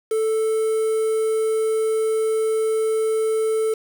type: tone with quantisation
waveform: triangle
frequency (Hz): 440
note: A4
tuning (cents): 0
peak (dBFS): -16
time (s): 0.11-3.74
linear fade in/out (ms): 5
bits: 6
effects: none